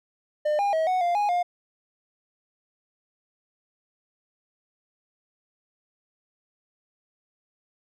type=tone with pitch steps; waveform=triangle; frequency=602 / 808 / 640 / 739 / 698 / 826 / 708 Hz; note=D5 / G#5 / D#5 / F#5 / F5 / G#5 / F5; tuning=+43 / -48 / +49 / -2 / -1 / -10 / +23 cents; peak=-19 dBFS; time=0.45-1.43 s; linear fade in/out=10 ms; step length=140 ms; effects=none